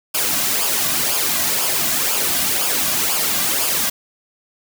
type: noise with flanger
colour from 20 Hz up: white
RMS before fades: -19 dBFS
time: 0.14-3.9 s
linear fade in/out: 10 ms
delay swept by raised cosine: 0.5 to 2.3 ms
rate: 2 Hz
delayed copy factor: -0.6
effects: none